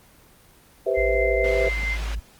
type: chord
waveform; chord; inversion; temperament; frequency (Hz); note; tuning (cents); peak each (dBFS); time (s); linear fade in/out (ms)
sine; C major seventh; second; just; 392.4 / 490.5 / 523.3 / 654.1; G4 / B4 / C5 / E5; +2 / -12 / 0 / -14; -25; 0.86-1.69; 10
type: tone with tremolo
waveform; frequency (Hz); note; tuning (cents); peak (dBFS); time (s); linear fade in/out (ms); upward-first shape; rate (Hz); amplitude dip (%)
sine; 2081; C7; -10; -24; 0.94-1.98; 50; triangle; 4.4; 35
type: tone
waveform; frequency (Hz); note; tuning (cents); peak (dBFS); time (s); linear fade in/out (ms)
sine; 53; G#1; +36; -25; 0.97-2.2; 10
type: low-pass noise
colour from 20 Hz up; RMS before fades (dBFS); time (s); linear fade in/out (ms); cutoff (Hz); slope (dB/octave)
white; -38; 1.44-2.15; 2; 3200; 12
effects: pink hiss -53 dBFS RMS until 2.39 s + Opus 24 kbps